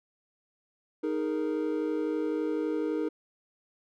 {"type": "chord", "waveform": "triangle", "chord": "D# suspended fourth", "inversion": "none", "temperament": "just", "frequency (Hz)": [311.1, 414.8, 466.7], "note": ["D#4", "G#4", "A#4"], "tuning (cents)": [0, -2, 2], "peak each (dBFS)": [-28, -32, -31], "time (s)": [1.03, 3.09], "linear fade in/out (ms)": 10, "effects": []}